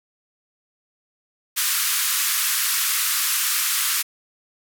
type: band-pass noise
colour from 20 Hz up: white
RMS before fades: -22 dBFS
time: 1.56-4.03 s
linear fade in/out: 20 ms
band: 1100 to 16000 Hz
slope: 48 dB/octave
effects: none